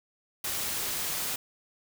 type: noise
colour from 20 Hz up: white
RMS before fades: -32 dBFS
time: 0.44-1.36 s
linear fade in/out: 5 ms
effects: none